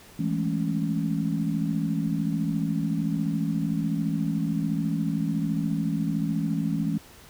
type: chord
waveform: sine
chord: A major seventh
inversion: second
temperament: equal with one note detuned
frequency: 164.81 / 206.1 / 220 / 277.2 Hz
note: E3 / G#3 / A3 / C#4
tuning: 0 / -13 / 0 / 0 cents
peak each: -27 / -30 / -31 / -30 dBFS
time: 0.19-6.98 s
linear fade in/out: 5 ms
effects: pink hiss -50 dBFS RMS until 7.29 s